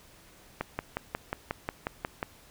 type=click train; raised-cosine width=0.5 ms; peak=-15 dBFS; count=10; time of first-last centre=0.61-2.229 s; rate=5.56 Hz; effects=pink hiss -56 dBFS RMS until 2.5 s